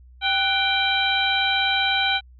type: harmonic tone with a mistuned harmonic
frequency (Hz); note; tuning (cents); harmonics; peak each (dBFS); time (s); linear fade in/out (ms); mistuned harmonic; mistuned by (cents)
784; G5; 0; 1 / 2 / 3 / 4 / 5; -25 / -25 / -25 / -25 / -25; 0.21-2.21; 50; 2; -93
effects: added 62 Hz sine -45 dBFS peak until 2.39 s